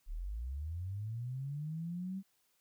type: linear sweep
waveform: sine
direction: up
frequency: 32.7 to 196 Hz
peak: -37 dBFS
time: 0.06-2.23 s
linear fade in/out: 50 ms
effects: white hiss -75 dBFS RMS until 2.6 s